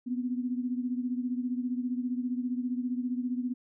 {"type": "beating tone pair", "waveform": "sine", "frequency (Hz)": [245.6, 260.6], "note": ["B3", "C4"], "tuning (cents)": [-9, -7], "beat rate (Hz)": 15, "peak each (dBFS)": [-30, -35], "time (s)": [0.06, 3.54], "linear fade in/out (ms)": 20, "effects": []}